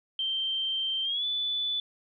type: tone with pitch glide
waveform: sine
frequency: 3136 to 3480 Hz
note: G7 to A7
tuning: 0 to -20 cents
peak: -27 dBFS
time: 0.19-1.8 s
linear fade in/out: 2 ms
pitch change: +180 cents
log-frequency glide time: 1.03-1.25 s
effects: none